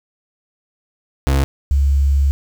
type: tone pair in turn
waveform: 35% pulse / sine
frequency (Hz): 68.4 / 69.72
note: C#2 / C#2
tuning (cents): -23 / +11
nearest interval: unison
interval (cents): 34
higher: second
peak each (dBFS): -11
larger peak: neither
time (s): 1.27-1.44 / 1.71-2.31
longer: second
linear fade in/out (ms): 0
effects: 7-bit